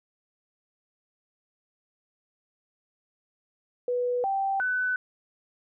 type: tone with pitch steps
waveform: sine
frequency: 491.5 / 781 / 1501 Hz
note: B4 / G5 / F#6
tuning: -8 / -7 / +24 cents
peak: -24 dBFS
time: 3.88-4.96 s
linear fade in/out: 2 ms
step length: 360 ms
effects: none